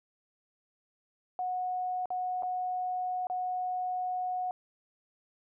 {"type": "tone with dropouts", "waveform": "sine", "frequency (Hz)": 732, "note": "F#5", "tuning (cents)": -19, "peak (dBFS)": -30, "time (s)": [1.39, 4.51], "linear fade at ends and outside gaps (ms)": 1, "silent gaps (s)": [[2.057, 2.104], [2.424, 2.432], [3.27, 3.299]], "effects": []}